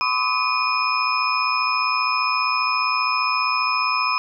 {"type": "tone cluster", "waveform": "sine", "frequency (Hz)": [1019, 1134, 1267, 2465, 5180], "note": ["C6", "C#6", "D#6", "D#7", "E8"], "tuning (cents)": [-46, 39, 31, -17, -31], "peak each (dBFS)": [-23, -26, -27, -23, -27], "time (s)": [0.01, 4.18], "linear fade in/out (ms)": 0, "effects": []}